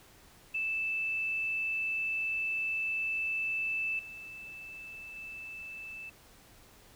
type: tone with level steps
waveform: sine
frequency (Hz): 2637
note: E7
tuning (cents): 0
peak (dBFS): -30 / -43 / -41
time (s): 0.54-6.1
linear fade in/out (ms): 10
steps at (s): 3.99 / 5.16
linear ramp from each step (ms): 2
effects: pink hiss -58 dBFS RMS until 6.95 s

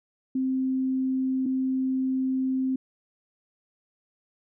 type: tone pair in turn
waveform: sine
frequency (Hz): 261.6 / 261.6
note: C4 / C4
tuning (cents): 0 / 0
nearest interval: unison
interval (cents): 0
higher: neither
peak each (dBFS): -23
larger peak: neither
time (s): 0.35-1.46 / 1.46-2.76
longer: second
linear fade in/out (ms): 5
effects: none

